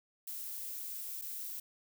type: noise with dropouts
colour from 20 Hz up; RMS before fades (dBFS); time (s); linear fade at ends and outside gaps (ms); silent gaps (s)
violet; -42; 0.27-1.6; 5; 1.215-1.22
effects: none